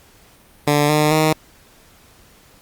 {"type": "tone with pitch steps", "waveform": "10% pulse", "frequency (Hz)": [146.83, 151.39, 156.1], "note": ["D3", "D#3", "D#3"], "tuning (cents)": [0, -47, 6], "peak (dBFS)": -5, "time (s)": [0.67, 1.33], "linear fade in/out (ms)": 5, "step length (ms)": 220, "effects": ["pink hiss -50 dBFS RMS until 2.61 s", "Opus 48 kbps"]}